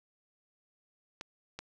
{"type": "clicks", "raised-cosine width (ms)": 0.2, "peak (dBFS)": -23, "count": 2, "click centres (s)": [1.211, 1.59], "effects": []}